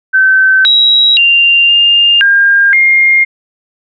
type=tone with pitch steps; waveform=sine; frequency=1538 / 3859 / 2784 / 2809 / 1608 / 2125 Hz; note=G6 / B7 / F7 / F7 / G6 / C7; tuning=-33 / -41 / -6 / +9 / +44 / +26 cents; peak=-4 dBFS; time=0.13-3.25 s; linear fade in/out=20 ms; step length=520 ms; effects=none